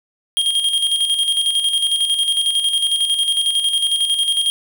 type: tone with tremolo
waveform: square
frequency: 3230 Hz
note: G#7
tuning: 49 cents flat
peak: -14 dBFS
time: 0.37-4.5 s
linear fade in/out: 0 ms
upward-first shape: square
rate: 11 Hz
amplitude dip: 50%
effects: none